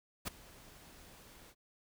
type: noise with ADSR envelope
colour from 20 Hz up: pink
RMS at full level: -35 dBFS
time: 0.25-1.55 s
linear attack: 27 ms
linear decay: 9 ms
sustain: -22 dB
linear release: 56 ms
effects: none